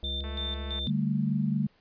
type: harmonic tone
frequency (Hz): 69.3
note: C#2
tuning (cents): 0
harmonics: 1 / 3 / 5 / 7 / 9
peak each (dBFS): -33 / -45 / -47 / -50 / -50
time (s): 0.03-0.87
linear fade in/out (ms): 0
type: tone with tremolo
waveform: sine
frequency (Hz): 3574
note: A7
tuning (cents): +26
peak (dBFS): -32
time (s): 0.04-0.9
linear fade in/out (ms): 2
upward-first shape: square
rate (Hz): 3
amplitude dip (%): 75
type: click train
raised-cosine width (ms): 0.5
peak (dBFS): -31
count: 122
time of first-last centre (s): 0.24-0.79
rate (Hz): 220
type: chord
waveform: sine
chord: D suspended fourth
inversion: none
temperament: just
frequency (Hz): 146.83 / 195.78 / 220.2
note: D3 / G3 / A3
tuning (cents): 0 / -2 / +2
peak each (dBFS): -29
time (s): 0.87-1.67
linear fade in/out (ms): 5
effects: pink hiss -65 dBFS RMS until 1.8 s + resampled to 11025 Hz

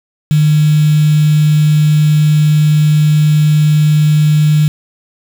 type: tone with quantisation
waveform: sine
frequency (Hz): 151.6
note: D#3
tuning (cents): -45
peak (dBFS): -6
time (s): 0.31-4.68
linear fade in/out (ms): 0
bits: 4
effects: none

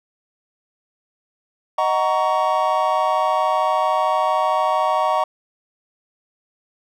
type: chord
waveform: triangle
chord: D# minor seventh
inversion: none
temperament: just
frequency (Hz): 622.3 / 746.7 / 933.4 / 1120.1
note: D#5 / F#5 / A#5 / C#6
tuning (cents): 0 / +16 / +2 / +18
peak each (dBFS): -20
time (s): 1.78-5.24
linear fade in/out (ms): 5
effects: none

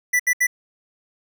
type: tone bursts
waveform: square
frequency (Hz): 1975.5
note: B6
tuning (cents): 0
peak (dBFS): -16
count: 3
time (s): 0.13-0.47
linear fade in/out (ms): 10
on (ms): 66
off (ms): 71
effects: none

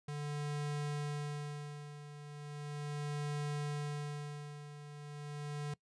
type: tone with tremolo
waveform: square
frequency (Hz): 146.83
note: D3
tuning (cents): 0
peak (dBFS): -36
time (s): 0.08-5.74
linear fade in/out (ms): 5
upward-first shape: sine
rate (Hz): 0.37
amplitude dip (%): 75
effects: noise-tail reverb RT60 0.1 s tail -22 dB re dry + resampled to 22050 Hz

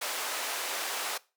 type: band-pass noise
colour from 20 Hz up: pink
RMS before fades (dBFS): -34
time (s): 0.01-1.18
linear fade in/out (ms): 10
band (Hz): 640 to 16000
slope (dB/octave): 12
effects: noise-tail reverb RT60 0.3 s tail -21 dB re dry + high-pass 300 Hz 12 dB/octave

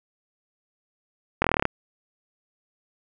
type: slowing click train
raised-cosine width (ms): 0.5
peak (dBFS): -5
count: 10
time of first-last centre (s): 1.42-1.654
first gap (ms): 23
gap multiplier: 1.03
effects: none

